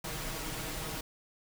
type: noise with comb filter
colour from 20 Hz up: pink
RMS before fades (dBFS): -38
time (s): 0.04-1.01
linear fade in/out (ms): 5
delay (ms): 6.3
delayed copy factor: +0.6
effects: none